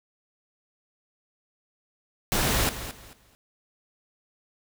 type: noise with echo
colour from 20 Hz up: pink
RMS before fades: -24 dBFS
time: 2.32-2.69 s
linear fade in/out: 0 ms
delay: 220 ms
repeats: 3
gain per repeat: -12 dB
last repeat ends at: 3.35 s
effects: none